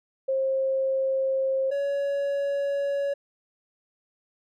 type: tone pair in turn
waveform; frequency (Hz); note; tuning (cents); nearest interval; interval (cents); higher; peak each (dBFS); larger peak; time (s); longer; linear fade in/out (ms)
sine / triangle; 533 / 562.1; C5 / C#5; +32 / +24; minor second; 92; second; -22; neither; 0.28-1.71 / 1.71-3.14; neither; 10
effects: none